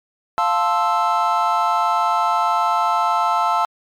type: chord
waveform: triangle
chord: F major seventh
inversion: none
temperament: equal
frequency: 698.5 / 880 / 1046.5 / 1318.5 Hz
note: F5 / A5 / C6 / E6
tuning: 0 / 0 / 0 / 0 cents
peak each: -20 / -18 / -21 / -18 dBFS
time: 0.38-3.65 s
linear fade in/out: 0 ms
effects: MP3 96 kbps